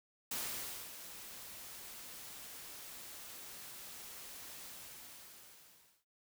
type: noise with ADSR envelope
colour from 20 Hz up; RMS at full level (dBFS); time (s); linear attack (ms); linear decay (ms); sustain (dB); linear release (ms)
white; -39; 0.31-6.05; 5; 580; -11; 1400
effects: none